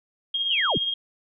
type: tone with tremolo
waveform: sine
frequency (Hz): 3242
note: G#7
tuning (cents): -42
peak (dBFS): -21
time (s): 0.34-0.94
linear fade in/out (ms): 5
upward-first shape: triangle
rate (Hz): 17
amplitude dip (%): 50
type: linear sweep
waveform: sine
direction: down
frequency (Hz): 3280 to 55.9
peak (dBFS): -22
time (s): 0.49-0.78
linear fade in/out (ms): 5
effects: none